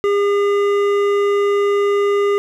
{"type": "tone with hard clipping", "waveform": "triangle", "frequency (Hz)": 405, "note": "G#4", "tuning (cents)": -43, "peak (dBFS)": -15, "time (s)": [0.04, 2.38], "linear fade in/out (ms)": 0, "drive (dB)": 15, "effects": []}